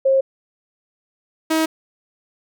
sine / sawtooth tone pair in turn, 536 / 318.7 Hz, C5 / D#4, +42 / +42 cents, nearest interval major sixth, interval 900 cents, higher first, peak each -12 dBFS, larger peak neither, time 0.05-0.21 / 1.5-1.66 s, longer neither, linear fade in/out 10 ms, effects none

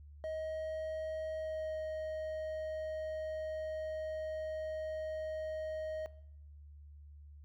triangle tone with pitch glide, 630 to 625.6 Hz, D#5 to D#5, +21 to +9 cents, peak -35 dBFS, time 0.24-6.06 s, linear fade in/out 0 ms, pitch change -12 cents, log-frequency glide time 1.38-1.77 s, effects noise-tail reverb RT60 0.7 s tail -19 dB re dry + added 73 Hz sine -51 dBFS peak until 7.44 s

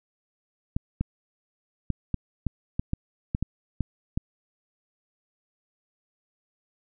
clicks, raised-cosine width 5 ms, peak -13 dBFS, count 11, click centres 0.765 / 1.01 / 1.903 / 2.143 / 2.467 / 2.795 / 2.934 / 3.349 / 3.426 / 3.807 / 4.175 s, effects none

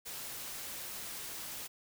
white noise, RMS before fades -43 dBFS, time 0.05-1.68 s, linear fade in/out 20 ms, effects none

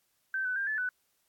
sine tone with pitch steps, 1550 / 1503 / 1595 / 1734 / 1495 Hz, G6 / F#6 / G6 / A6 / F#6, -20 / +27 / +30 / -26 / +17 cents, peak -29 dBFS, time 0.34-0.89 s, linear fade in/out 2 ms, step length 110 ms, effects white hiss -74 dBFS RMS until 1.28 s + AAC 64 kbps

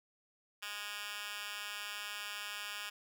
10% pulse tone with high-pass filter, 206.3 Hz, G#3, 11 cents flat, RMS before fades -43 dBFS, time 0.62-2.9 s, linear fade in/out 10 ms, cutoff 2000 Hz, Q 2.8, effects none

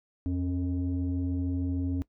sine tone pair together, 85.76 / 270.4 Hz, F2 / C#4, -31 / -43 cents, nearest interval octave + minor sixth, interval 1988 cents, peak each -28 dBFS, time 0.26-2.02 s, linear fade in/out 0 ms, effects noise-tail reverb RT60 0.1 s tail -20 dB re dry + tanh soft clip ceiling -23 dBFS

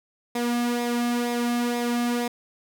sawtooth tone with flanger, 240 Hz, B3, 49 cents flat, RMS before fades -25 dBFS, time 0.35-2.28 s, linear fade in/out 5 ms, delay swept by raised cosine 0.67 to 2.17 ms, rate 2.1 Hz, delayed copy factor -0.55, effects none

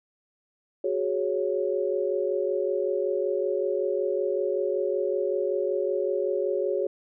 sine chord, F# suspended second, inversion none, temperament equal, 370 / 415.3 / 554.4 Hz, F#4 / G#4 / C#5, 0 / 0 / 0 cents, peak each -28 dBFS, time 0.84-6.87 s, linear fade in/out 5 ms, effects none

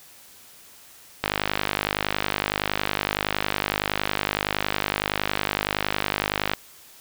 click train, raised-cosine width 0.3 ms, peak -5 dBFS, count 270, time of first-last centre 1.24-6.535 s, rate 50.8 Hz, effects white hiss -49 dBFS RMS until 7 s

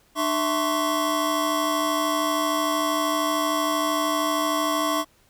square tone cluster, 300.9 / 657 / 1058 / 1131 Hz, D4 / E5 / C6 / C#6, +42 / -6 / +19 / +34 cents, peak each -28 dBFS, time 0.15-5.05 s, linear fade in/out 50 ms, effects pink hiss -60 dBFS RMS until 5.29 s

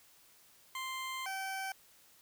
20% pulse tone pair in turn, 1046.5 / 770.6 Hz, C6 / G5, 0 / -30 cents, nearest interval perfect fourth, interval 530 cents, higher first, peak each -33 / -32 dBFS, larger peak second, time 0.75-1.26 / 1.26-1.72 s, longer first, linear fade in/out 2 ms, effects white hiss -63 dBFS RMS until 2.21 s

